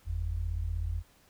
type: tone pair together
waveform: sine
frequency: 47.38 / 83.7 Hz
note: F#1 / E2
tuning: +42 / +27 cents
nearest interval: minor seventh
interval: 985 cents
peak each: -33 / -32 dBFS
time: 0.05-1.03 s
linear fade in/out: 50 ms
effects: pink hiss -63 dBFS RMS until 1.29 s